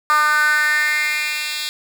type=tone with high-pass filter sweep; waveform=10% pulse; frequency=301.4 Hz; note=D4; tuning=45 cents sharp; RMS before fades=-18 dBFS; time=0.1-1.69 s; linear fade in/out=0 ms; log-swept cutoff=1200 to 3200 Hz; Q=5.1; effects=none